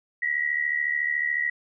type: tone pair together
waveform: sine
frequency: 1905.1 / 1979 Hz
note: A#6 / B6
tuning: +37 / +3 cents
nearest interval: minor second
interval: 66 cents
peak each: -25 / -27 dBFS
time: 0.22-1.5 s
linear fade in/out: 5 ms
effects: none